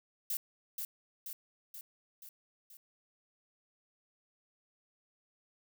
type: noise with echo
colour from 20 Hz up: violet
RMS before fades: -35 dBFS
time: 0.3-0.37 s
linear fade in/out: 2 ms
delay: 480 ms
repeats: 5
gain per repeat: -4 dB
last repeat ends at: 2.77 s
effects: none